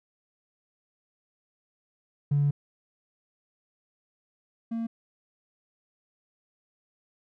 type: tone pair in turn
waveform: triangle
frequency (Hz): 143.6 / 228.6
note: D3 / A#3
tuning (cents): -39 / -34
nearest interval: minor sixth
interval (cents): 805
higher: second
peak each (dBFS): -17 / -26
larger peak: first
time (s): 2.31-2.51 / 4.71-4.87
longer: first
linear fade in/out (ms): 10
effects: tanh soft clip ceiling -18 dBFS